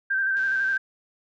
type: tone with vibrato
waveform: sine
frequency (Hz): 1568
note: G6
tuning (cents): 0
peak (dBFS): -21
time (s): 0.1-0.78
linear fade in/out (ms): 10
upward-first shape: square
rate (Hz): 12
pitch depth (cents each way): 28
type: click train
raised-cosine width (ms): 0.2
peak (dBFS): -29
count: 52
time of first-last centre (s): 0.37-0.768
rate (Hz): 128
effects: none